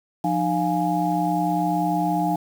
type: tone cluster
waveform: sine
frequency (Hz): 175 / 305.8 / 701 / 832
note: F3 / D#4 / F5 / G#5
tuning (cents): +4 / -30 / +6 / +3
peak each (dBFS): -25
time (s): 0.24-2.36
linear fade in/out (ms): 5
effects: 7-bit